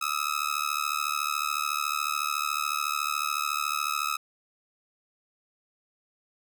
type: tone with amplitude modulation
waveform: sawtooth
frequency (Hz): 1281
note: E6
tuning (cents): -50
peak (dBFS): -19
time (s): 0.01-4.17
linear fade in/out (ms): 10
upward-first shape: sine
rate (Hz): 73.9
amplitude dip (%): 100
effects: none